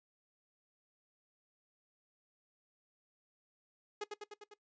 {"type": "tone with echo", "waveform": "sawtooth", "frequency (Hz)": 418.1, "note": "G#4", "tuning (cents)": 12, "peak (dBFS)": -33, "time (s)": [4.01, 4.04], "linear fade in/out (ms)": 5, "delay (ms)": 100, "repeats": 5, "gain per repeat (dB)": -3, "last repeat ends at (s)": 4.54, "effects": ["noise-tail reverb RT60 0.1 s tail -18 dB re dry", "resampled to 16000 Hz"]}